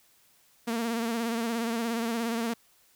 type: tone with vibrato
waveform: sawtooth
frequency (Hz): 230.7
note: A#3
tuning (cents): -18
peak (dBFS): -24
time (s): 0.67-2.54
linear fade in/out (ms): 10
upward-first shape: sine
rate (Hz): 17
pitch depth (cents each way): 50
effects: white hiss -63 dBFS RMS until 2.95 s